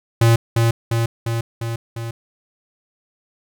square tone with echo, 115.4 Hz, A#2, 17 cents flat, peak -11 dBFS, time 0.21-0.36 s, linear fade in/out 5 ms, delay 350 ms, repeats 5, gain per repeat -3 dB, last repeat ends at 2.11 s, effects none

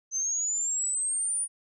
sine exponential sweep, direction up, 6150 to 9600 Hz, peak -26 dBFS, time 0.11-1.48 s, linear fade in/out 50 ms, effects none

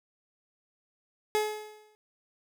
30% pulse tone with exponential decay, 425.7 Hz, G#4, 43 cents sharp, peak -20 dBFS, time 1.35-1.95 s, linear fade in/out 0 ms, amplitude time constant 130 ms, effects none

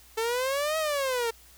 sawtooth exponential two-way sweep, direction up then down, 440 to 642 to 450.6 Hz, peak -22 dBFS, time 0.17-1.31 s, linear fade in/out 10 ms, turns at 0.78 s, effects added 60 Hz sine -57 dBFS peak until 1.57 s + white hiss -55 dBFS RMS until 1.57 s

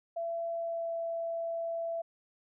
sine tone with pitch glide, 672 to 667.7 Hz, E5 to E5, +33 to +22 cents, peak -32 dBFS, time 0.16-2.02 s, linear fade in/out 10 ms, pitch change -11 cents, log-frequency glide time 0.52-0.92 s, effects none

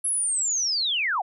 sine linear sweep, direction down, 11000 to 659.3 Hz, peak -22 dBFS, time 0.04-1.22 s, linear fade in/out 10 ms, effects none

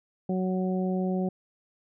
harmonic tone, 185.6 Hz, F#3, 6 cents sharp, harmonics 1 / 2 / 3 / 4, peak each -26 / -32 / -36 / -38 dBFS, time 0.29-1.29 s, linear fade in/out 5 ms, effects none

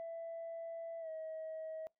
sine tone with pitch glide, 664 to 637 Hz, E5 to D#5, +12 to +41 cents, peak -40 dBFS, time 0-1.87 s, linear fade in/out 0 ms, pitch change -71 cents, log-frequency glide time 1-1.09 s, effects noise-tail reverb RT60 0.2 s tail -25 dB re dry + tanh soft clip ceiling -39 dBFS

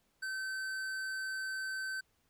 triangle tone with tanh clipping, 1539 Hz, G6, 32 cents flat, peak -38 dBFS, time 0.22-2.01 s, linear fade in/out 10 ms, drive 18 dB, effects pink hiss -75 dBFS RMS until 2.29 s

